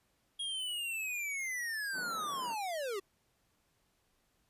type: linear sweep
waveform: square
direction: down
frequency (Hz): 3292 to 371.4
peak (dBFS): -36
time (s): 0.39-3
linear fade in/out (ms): 10
type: band-pass noise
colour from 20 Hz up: pink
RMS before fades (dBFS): -49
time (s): 1.92-2.56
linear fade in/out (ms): 50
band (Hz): 160 to 1700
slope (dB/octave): 48
effects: pink hiss -75 dBFS RMS until 4.49 s + resampled to 32000 Hz